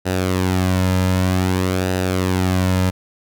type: tone with flanger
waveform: sawtooth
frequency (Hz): 92.5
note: F#2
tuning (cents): 0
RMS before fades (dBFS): -18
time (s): 0.05-2.91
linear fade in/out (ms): 20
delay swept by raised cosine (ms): 0.9 to 2.7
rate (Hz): 0.53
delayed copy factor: -0.55
effects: none